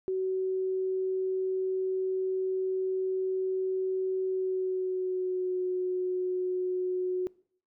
sine tone with pitch glide, 376.4 to 366.3 Hz, F#4 to F#4, +30 to -17 cents, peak -27 dBFS, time 0.08-7.27 s, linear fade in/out 0 ms, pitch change -47 cents, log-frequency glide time 4.24-5.61 s, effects noise-tail reverb RT60 0.6 s tail -23 dB re dry

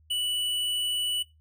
sine tone with tanh clipping, 2959 Hz, F#7, 1 cent flat, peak -27 dBFS, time 0.1-1.23 s, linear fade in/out 10 ms, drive 13 dB, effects noise-tail reverb RT60 0.2 s tail -18 dB re dry + added 78 Hz sine -57 dBFS peak until 1.4 s

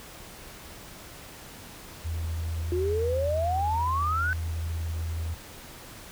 sine tone, 82 Hz, E2, 9 cents flat, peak -28 dBFS, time 2.04-5.35 s, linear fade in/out 20 ms
sine exponential sweep, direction up, 347.7 to 1538 Hz, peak -25 dBFS, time 2.72-4.33 s, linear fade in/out 0 ms
effects pink hiss -45 dBFS RMS until 6.11 s

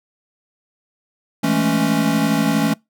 square chord, A major seventh, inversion second, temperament equal, 164.81 / 207.7 / 220 / 277.2 Hz, E3 / G#3 / A3 / C#4, 0 / 0 / 0 / 0 cents, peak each -23 / -24 / -21 / -20 dBFS, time 1.43-2.74 s, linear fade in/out 10 ms, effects noise-tail reverb RT60 0.2 s tail -25 dB re dry

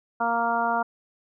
harmonic tone, 233.1 Hz, A#3, in tune, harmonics 1 / 2 / 3 / 4 / 5 / 6, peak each -33 / -35 / -26 / -26 / -31 / -29 dBFS, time 0.2-0.83 s, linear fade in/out 10 ms, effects none

